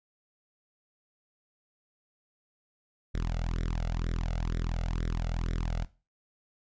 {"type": "tone with flanger", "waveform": "sawtooth", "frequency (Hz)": 41.56, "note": "E1", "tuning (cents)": 15, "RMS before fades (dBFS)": -31, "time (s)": [3.14, 5.85], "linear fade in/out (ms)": 10, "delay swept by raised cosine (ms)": [0.53, 1.47], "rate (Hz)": 2.1, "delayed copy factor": 0.85, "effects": ["noise-tail reverb RT60 0.3 s tail -17 dB re dry", "resampled to 16000 Hz"]}